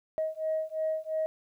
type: beating tone pair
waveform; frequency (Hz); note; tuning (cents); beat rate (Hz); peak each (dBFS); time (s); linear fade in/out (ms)
sine; 630 / 632.9; D#5 / D#5; +21 / +29; 2.9; -31; 0.18-1.26; 0
effects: tanh soft clip ceiling -22 dBFS + 11-bit